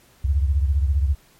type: beating tone pair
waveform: sine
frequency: 68.8 / 83.8 Hz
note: C#2 / E2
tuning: -12 / +29 cents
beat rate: 15 Hz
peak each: -17 / -24 dBFS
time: 0.24-1.15 s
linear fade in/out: 10 ms
effects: pink hiss -55 dBFS RMS until 1.39 s + MP3 64 kbps